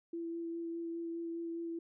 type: tone with vibrato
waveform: sine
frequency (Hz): 335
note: E4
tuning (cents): +28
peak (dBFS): -37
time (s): 0.13-1.79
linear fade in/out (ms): 5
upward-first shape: sine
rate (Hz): 4.9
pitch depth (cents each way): 12
effects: none